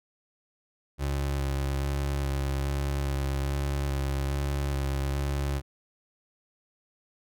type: tone with vibrato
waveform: 30% pulse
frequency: 69.3 Hz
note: C#2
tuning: in tune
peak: -24 dBFS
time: 0.98-5.62 s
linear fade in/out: 50 ms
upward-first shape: square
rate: 1.2 Hz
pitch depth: 16 cents each way
effects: none